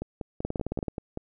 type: two click trains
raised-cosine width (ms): 2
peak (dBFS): -19 / -16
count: 7 / 9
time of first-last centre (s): 0.02-1.174 / 0.45-0.882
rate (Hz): 5.2 / 18.5
effects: none